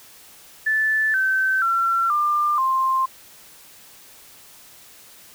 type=tone with pitch steps; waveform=sine; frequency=1750 / 1541.2 / 1357.3 / 1195.3 / 1052.6 Hz; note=A6 / G6 / F6 / D6 / C6; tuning=-10 / -30 / -50 / +30 / +10 cents; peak=-17 dBFS; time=0.66-3.06 s; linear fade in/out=10 ms; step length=480 ms; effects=white hiss -47 dBFS RMS until 5.34 s